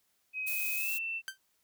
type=tone with pitch glide; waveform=sine; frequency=2530 to 2680 Hz; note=D#7 to E7; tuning=+28 to +28 cents; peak=-33 dBFS; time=0.33-1.22 s; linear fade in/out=50 ms; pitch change=+100 cents; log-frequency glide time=0.75-0.93 s
type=noise; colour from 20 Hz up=violet; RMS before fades=-36 dBFS; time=0.46-0.99 s; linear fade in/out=20 ms
type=tone with exponential decay; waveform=sawtooth; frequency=1557 Hz; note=G6; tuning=12 cents flat; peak=-29 dBFS; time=1.28-1.38 s; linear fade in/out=0 ms; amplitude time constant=21 ms
effects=white hiss -74 dBFS RMS until 1.63 s